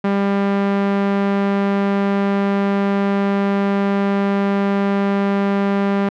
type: tone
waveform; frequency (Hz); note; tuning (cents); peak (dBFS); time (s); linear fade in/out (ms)
sawtooth; 198.9; G3; +25; -11; 0.04-6.09; 5
effects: low-pass 2000 Hz 12 dB/octave